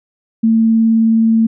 sine tone with vibrato, 224.8 Hz, A3, 37 cents sharp, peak -8 dBFS, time 0.43-1.47 s, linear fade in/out 10 ms, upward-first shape triangle, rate 19 Hz, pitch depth 10 cents each way, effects none

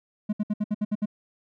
triangle tone bursts, 210 Hz, G#3, 19 cents sharp, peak -20 dBFS, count 8, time 0.29-1.058 s, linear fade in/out 10 ms, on 40 ms, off 64 ms, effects none

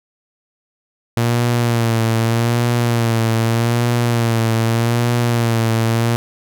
sawtooth tone with vibrato, 116.5 Hz, A#2, 1 cent flat, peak -10 dBFS, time 1.17-6.16 s, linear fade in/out 0 ms, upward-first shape sine, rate 0.82 Hz, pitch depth 49 cents each way, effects none

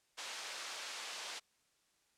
white band-pass noise, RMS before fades -45 dBFS, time 0.17-1.4 s, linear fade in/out 20 ms, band 590 to 5800 Hz, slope 12 dB/octave, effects white hiss -75 dBFS RMS until 2.17 s + low-pass 9000 Hz 12 dB/octave

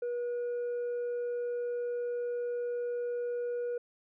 triangle tone with tanh clipping, 482.7 Hz, B4, 40 cents flat, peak -32 dBFS, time 0.02-3.78 s, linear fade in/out 5 ms, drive 7 dB, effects none

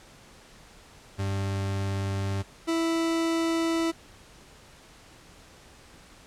40% pulse tone pair in turn, 98 / 329.6 Hz, G2 / E4, 0 / 0 cents, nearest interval octave + major sixth, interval 2100 cents, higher second, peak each -26 / -23 dBFS, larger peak second, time 1.18-2.43 / 2.67-3.92 s, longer neither, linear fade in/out 20 ms, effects pink hiss -52 dBFS RMS until 6.26 s + low-pass 9000 Hz 12 dB/octave

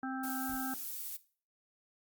harmonic tone, 262.7 Hz, C4, 7 cents sharp, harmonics 1 / 3 / 5 / 6, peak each -37 / -42 / -44 / -45 dBFS, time 0.03-0.74 s, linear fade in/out 2 ms
violet noise, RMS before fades -41 dBFS, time 0.23-1.17 s, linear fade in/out 10 ms
click, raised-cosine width 0.5 ms, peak -37 dBFS, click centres 0.252 s
brown noise with exponential decay, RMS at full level -44 dBFS, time 0.49-0.7 s, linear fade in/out 0 ms, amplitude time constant 45 ms
effects noise-tail reverb RT60 0.4 s tail -17 dB re dry + Opus 48 kbps

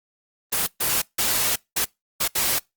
white noise bursts at uneven times, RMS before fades -22 dBFS, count 6, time 0.52-0.67 / 0.8-1.02 / 1.18-1.56 / 1.76-1.85 / 2.2-2.28 / 2.35-2.59 s, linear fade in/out 10 ms, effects noise-tail reverb RT60 0.2 s tail -25 dB re dry + Opus 24 kbps

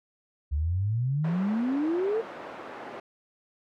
sine exponential sweep, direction up, 69.3 to 466.7 Hz, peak -24 dBFS, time 0.51-2.22 s, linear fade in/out 20 ms
pink band-pass noise, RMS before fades -41 dBFS, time 1.24-3 s, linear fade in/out 5 ms, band 380 to 1400 Hz, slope 12 dB/octave
effects none

